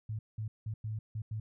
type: tone bursts at uneven times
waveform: sine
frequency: 108.7 Hz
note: A2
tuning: 21 cents flat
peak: -34 dBFS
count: 6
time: 0.09-0.19 / 0.38-0.48 / 0.66-0.74 / 0.84-0.99 / 1.15-1.22 / 1.31-1.4 s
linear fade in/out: 5 ms
effects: none